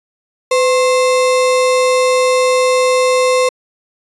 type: tone with sample-and-hold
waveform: sine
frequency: 507 Hz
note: B4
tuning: 45 cents sharp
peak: -9 dBFS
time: 0.51-3.49 s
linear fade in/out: 5 ms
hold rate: 1575 Hz
effects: resampled to 24000 Hz